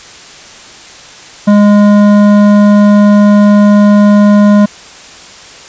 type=tone with hard clipping; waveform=sine; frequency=206 Hz; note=G#3; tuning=14 cents flat; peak=-4 dBFS; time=1.47-4.66 s; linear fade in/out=10 ms; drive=12 dB; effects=white hiss -32 dBFS RMS until 5.68 s + resampled to 16000 Hz